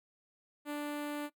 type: tone with notch filter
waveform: sawtooth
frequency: 293.7 Hz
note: D4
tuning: in tune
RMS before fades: -38 dBFS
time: 0.65-1.3 s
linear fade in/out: 50 ms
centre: 5600 Hz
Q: 1.1
effects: noise-tail reverb RT60 0.1 s tail -19 dB re dry